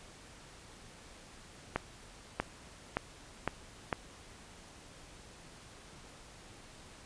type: accelerating click train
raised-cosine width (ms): 0.5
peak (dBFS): -15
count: 5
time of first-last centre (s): 1.76-3.928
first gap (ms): 640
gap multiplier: 0.89
effects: pink hiss -54 dBFS RMS until 7.05 s + resampled to 22050 Hz